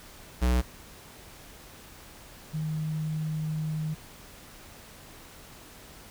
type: tone pair in turn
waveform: square / sine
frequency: 61.7 / 155.81 Hz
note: B1 / D#3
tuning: -1 / +3 cents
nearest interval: octave + major third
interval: 1604 cents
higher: second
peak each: -22 / -28 dBFS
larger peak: first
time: 0.41-0.62 / 2.53-3.95 s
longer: second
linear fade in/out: 20 ms
effects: pink hiss -49 dBFS RMS until 6.1 s